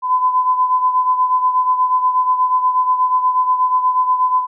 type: beating tone pair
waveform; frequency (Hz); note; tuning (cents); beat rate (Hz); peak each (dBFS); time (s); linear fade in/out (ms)
sine; 1010 / 1018.3; B5 / C6; +39 / -47; 8.3; -13 / -20; 0.02-4.47; 50
effects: none